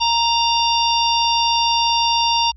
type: harmonic tone with a mistuned harmonic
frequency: 932.3 Hz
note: A#5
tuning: in tune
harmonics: 1 / 3 / 4 / 5 / 6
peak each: -17 / -22 / -23 / -24 / -25 dBFS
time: 0-2.52 s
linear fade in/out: 20 ms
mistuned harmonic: 4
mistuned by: -64 cents
effects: added 60 Hz sine -40 dBFS peak until 2.56 s